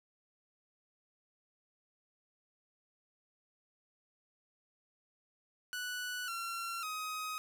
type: tone with pitch steps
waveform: sawtooth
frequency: 1480 / 1365 / 1259 Hz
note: F#6 / F6 / D#6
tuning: 0 / -40 / +20 cents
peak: -34 dBFS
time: 5.73-7.38 s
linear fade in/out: 0 ms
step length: 550 ms
effects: none